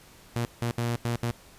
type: tone bursts at uneven times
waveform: sawtooth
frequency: 118.5 Hz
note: A#2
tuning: 29 cents sharp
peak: -22 dBFS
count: 5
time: 0.36-0.45 / 0.62-0.71 / 0.78-0.96 / 1.05-1.16 / 1.23-1.31 s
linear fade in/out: 0 ms
effects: pink hiss -53 dBFS RMS until 1.58 s + resampled to 32000 Hz